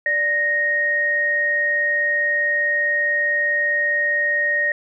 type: tone pair together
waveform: sine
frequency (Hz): 588.4 / 1864.7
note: D5 / A#6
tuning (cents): +3 / 0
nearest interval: octave + minor sixth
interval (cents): 1997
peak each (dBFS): -27 / -17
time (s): 0.06-4.72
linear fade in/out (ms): 2
effects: none